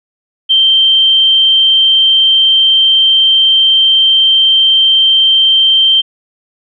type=tone; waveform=sine; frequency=3136 Hz; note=G7; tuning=in tune; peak=-5 dBFS; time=0.49-6.02 s; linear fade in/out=20 ms; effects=none